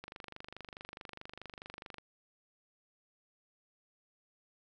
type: click train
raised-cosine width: 0.3 ms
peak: -29 dBFS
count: 49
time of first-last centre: 0.04-1.983 s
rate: 24.7 Hz
effects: none